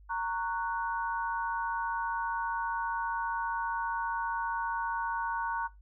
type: chord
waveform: sine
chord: F# major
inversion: first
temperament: just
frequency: 925 / 1110 / 1480 Hz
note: A#5 / C#6 / F#6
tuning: -14 / +2 / 0 cents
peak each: -33 / -37 / -36 dBFS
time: 0.09-5.68 s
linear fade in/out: 20 ms
effects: noise-tail reverb RT60 0.2 s tail -19 dB re dry + added 50 Hz sine -52 dBFS peak until 5.81 s